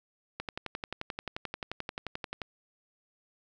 click train, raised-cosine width 0.3 ms, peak -19 dBFS, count 24, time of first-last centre 0.4-2.418 s, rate 11.4 Hz, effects none

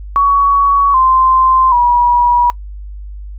sine tone with pitch steps, 1123 / 1041.8 / 966.4 Hz, C#6 / C6 / B5, +22 / -8 / -38 cents, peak -7 dBFS, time 0.16-2.5 s, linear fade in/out 0 ms, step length 780 ms, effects noise-tail reverb RT60 0.1 s tail -22 dB re dry + added 50 Hz sine -25 dBFS peak until 3.38 s

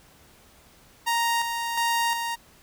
sawtooth tone with tremolo, 932.3 Hz, A#5, in tune, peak -18 dBFS, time 1.06-2.36 s, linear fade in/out 20 ms, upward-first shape square, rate 1.4 Hz, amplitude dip 45%, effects pink hiss -55 dBFS RMS until 2.62 s

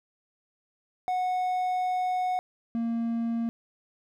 triangle tone pair in turn, 734 / 231.2 Hz, F#5 / A#3, -14 / -14 cents, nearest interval octave + minor sixth, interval 2000 cents, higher first, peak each -23 / -24 dBFS, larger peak first, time 1.08-2.39 / 2.75-3.49 s, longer first, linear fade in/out 0 ms, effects none

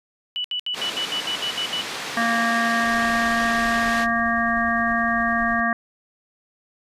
sine tone bursts, 2960 Hz, F#7, in tune, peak -23 dBFS, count 10, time 0.36-1.811 s, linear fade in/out 0 ms, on 83 ms, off 69 ms
white band-pass noise, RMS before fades -31 dBFS, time 0.73-4.07 s, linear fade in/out 50 ms, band 170 to 3800 Hz, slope 12 dB/octave
harmonic tone, 231.6 Hz, A#3, 11 cents flat, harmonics 1 / 3 / 5 / 7 / 8, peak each -25 / -25 / -25 / -25 / -25 dBFS, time 2.17-5.73 s, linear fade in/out 2 ms
brown noise with tremolo, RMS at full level -39 dBFS, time 2.83-5.61 s, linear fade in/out 10 ms, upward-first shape square, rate 9.8 Hz, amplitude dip 30%
effects resampled to 32000 Hz

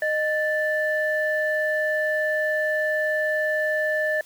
sine tone pair together, 616.7 / 1760 Hz, D#5 / A6, -16 / 0 cents, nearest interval octave + tritone, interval 1816 cents, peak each -23 dBFS, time 0.02-4.21 s, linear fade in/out 2 ms, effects tanh soft clip ceiling -13 dBFS + white hiss -51 dBFS RMS until 4.25 s

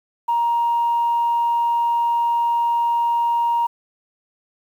sine tone, 940 Hz, A#5, 14 cents sharp, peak -15 dBFS, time 0.28-3.67 s, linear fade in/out 10 ms, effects tanh soft clip ceiling -12 dBFS + 8-bit

